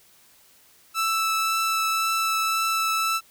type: tone with vibrato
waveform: sawtooth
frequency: 1318.5 Hz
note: E6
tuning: in tune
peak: -18 dBFS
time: 0.94-3.21 s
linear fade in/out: 50 ms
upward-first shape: triangle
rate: 1.9 Hz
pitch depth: 9 cents each way
effects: white hiss -56 dBFS RMS until 3.3 s